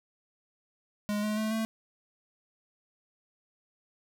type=tone with pitch steps; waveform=square; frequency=207.7 / 212.4 / 217.3 / 222.2 Hz; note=G#3 / G#3 / A3 / A3; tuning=0 / +39 / -21 / +17 cents; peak=-29 dBFS; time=1.09-1.65 s; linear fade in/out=0 ms; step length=140 ms; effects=none